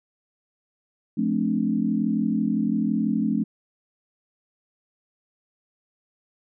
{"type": "chord", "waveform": "sine", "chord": "D minor seventh", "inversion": "first", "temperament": "equal with one note detuned", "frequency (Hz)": [174.61, 215.8, 261.6, 293.7], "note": ["F3", "A3", "C4", "D4"], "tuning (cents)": [0, -33, 0, 0], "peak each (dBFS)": [-29, -23, -27, -28], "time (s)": [1.17, 3.44], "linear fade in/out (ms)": 10, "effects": []}